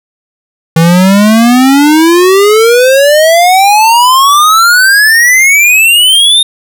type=exponential sweep; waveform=square; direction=up; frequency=160.9 to 3690 Hz; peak=-3 dBFS; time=0.76-6.43 s; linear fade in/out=5 ms; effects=none